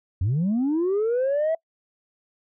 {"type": "linear sweep", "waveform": "sine", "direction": "up", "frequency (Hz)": [82.41, 659.3], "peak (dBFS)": -18, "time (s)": [0.21, 1.55], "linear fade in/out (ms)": 5, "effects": ["noise-tail reverb RT60 0.1 s tail -26 dB re dry", "tanh soft clip ceiling -18 dBFS"]}